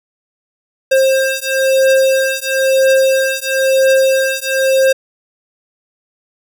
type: beating tone pair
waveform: square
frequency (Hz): 531 / 532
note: C5 / C5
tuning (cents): +25 / +29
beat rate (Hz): 1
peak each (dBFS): -14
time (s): 0.91-4.93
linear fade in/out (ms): 10
effects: none